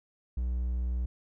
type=tone; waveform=triangle; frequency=61.3 Hz; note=B1; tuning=12 cents flat; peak=-26 dBFS; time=0.37-1.06 s; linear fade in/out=5 ms; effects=none